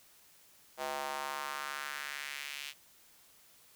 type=tone with high-pass filter sweep; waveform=square; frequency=71.1 Hz; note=C#2; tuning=45 cents sharp; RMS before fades=-40 dBFS; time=0.77-2.74 s; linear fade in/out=50 ms; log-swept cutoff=650 to 2800 Hz; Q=2; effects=white hiss -62 dBFS RMS until 3.75 s